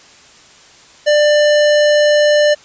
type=tone; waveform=square; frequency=594 Hz; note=D5; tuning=20 cents sharp; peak=-9 dBFS; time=1.06-2.55 s; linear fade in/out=20 ms; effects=white hiss -43 dBFS RMS until 2.64 s + resampled to 16000 Hz